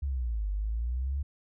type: exponential two-way sweep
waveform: sine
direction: down then up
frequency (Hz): 72.2 to 48.68 to 72.2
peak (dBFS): -28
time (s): 0.02-1.23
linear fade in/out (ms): 10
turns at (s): 0.5
effects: none